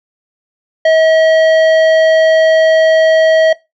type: tone with hard clipping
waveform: triangle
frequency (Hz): 640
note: D#5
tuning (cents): +49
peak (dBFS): -8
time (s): 0.85-3.53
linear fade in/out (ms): 5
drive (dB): 18
effects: noise-tail reverb RT60 0.2 s tail -19 dB re dry + low-pass 4000 Hz 12 dB/octave